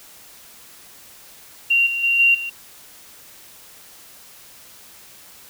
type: tone with level steps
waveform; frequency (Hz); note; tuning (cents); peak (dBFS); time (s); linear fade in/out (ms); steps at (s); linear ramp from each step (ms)
sine; 2763; F7; -19; -13 / -21 / -15 / -11 / -25; 1.7-2.5; 10; 1.86 / 2.03 / 2.19 / 2.34; 10
effects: white hiss -45 dBFS RMS until 5.49 s